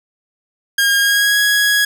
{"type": "tone with pitch glide", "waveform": "sawtooth", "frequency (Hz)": [1621, 1664.6], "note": ["G#6", "G#6"], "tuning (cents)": [-42, 4], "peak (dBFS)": -8, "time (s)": [0.78, 1.85], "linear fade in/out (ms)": 5, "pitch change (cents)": 46, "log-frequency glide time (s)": [0.97, 1.39], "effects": []}